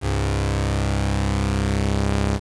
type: tone pair together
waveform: sawtooth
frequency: 67.41 / 101 Hz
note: C#2 / G#2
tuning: -48 / -48 cents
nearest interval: perfect fifth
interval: 700 cents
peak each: -18 dBFS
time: 0.01-2.4 s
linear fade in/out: 50 ms
effects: resampled to 22050 Hz + 7-bit